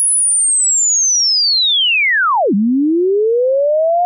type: linear two-way sweep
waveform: sine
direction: down then up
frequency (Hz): 10548 to 190.5 to 718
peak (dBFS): -10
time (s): 0-4.05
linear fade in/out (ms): 0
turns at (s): 2.54
effects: none